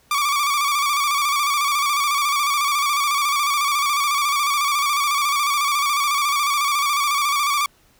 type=tone with vibrato; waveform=sawtooth; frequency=1155 Hz; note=D6; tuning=29 cents flat; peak=-14 dBFS; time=0.11-7.66 s; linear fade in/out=2 ms; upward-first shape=square; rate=14 Hz; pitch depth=52 cents each way; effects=pink hiss -57 dBFS RMS until 7.99 s